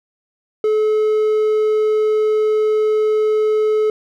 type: tone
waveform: triangle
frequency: 430 Hz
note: A4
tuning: 40 cents flat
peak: -11 dBFS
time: 0.64-3.9 s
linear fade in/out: 2 ms
effects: none